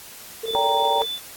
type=tone with tremolo; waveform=sine; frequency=449.7 Hz; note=A4; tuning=38 cents sharp; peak=-24 dBFS; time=0.43-1.06 s; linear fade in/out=10 ms; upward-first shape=square; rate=19 Hz; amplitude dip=55%
type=tone; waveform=sine; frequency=3496 Hz; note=A7; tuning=12 cents flat; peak=-26 dBFS; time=0.45-1.2 s; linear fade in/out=50 ms
type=chord; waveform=sine; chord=G minor; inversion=second; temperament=equal with one note detuned; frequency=575.2 / 784 / 932.3 Hz; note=D5 / G5 / Bb5; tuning=-36 / 0 / 0 cents; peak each=-25 / -23 / -21 dBFS; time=0.55-1.02 s; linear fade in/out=0 ms
type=click train; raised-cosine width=0.2 ms; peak=-26 dBFS; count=4; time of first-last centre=0.69-1.178 s; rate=6.15 Hz
effects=white hiss -41 dBFS RMS until 1.36 s + AAC 64 kbps